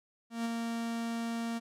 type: tone with ADSR envelope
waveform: 45% pulse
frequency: 231.2 Hz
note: A#3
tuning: 14 cents flat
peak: -30 dBFS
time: 0.3-1.6 s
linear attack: 150 ms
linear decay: 20 ms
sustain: -3 dB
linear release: 28 ms
effects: low-pass 11000 Hz 12 dB/octave